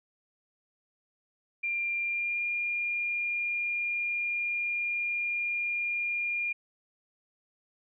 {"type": "tone with pitch glide", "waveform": "sine", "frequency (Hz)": [2386, 2411], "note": ["D7", "D7"], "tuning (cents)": [27, 45], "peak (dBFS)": -28, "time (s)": [1.63, 6.53], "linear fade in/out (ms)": 10, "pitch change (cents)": 18, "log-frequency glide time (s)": [2.01, 2.45], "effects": []}